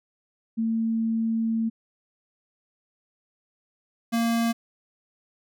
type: tone pair in turn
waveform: sine / square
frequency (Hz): 225.5 / 231.2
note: A3 / A#3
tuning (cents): +43 / -14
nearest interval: unison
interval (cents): 43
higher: second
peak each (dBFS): -22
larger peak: neither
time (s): 0.57-1.7 / 4.12-4.53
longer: first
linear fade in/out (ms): 20
effects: none